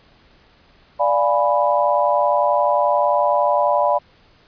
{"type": "chord", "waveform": "sine", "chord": "D diminished seventh", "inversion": "none", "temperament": "equal", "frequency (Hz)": [587.3, 698.5, 830.6, 987.8], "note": ["D5", "F5", "Ab5", "Cb6"], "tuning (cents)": [0, 0, 0, 0], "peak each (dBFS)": [-18, -21, -22, -19], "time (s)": [0.99, 3.99], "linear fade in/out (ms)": 20, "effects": ["pink hiss -53 dBFS RMS until 4.47 s", "resampled to 11025 Hz"]}